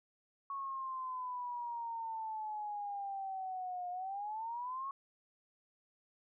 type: exponential two-way sweep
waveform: sine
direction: down then up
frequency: 1108 to 712 to 1108 Hz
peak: -38 dBFS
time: 0.5-4.91 s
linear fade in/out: 2 ms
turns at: 3.9 s
effects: none